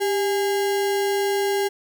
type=tone with sample-and-hold; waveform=sine; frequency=396.1 Hz; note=G4; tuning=18 cents sharp; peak=-19 dBFS; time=0-1.69 s; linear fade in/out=20 ms; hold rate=1225 Hz; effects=none